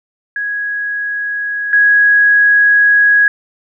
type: tone pair in turn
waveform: sine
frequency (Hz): 1661.2 / 1661.2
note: G#6 / G#6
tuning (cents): 0 / 0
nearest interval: unison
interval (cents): 0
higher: neither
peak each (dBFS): -16 / -6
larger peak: second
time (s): 0.36-1.73 / 1.73-3.28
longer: second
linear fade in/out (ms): 2
effects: none